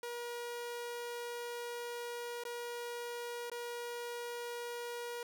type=tone with dropouts; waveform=sawtooth; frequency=478.2 Hz; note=A#4; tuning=44 cents sharp; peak=-36 dBFS; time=0.03-5.23 s; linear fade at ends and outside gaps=2 ms; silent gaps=2.437-2.451 / 3.499-3.516 s; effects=none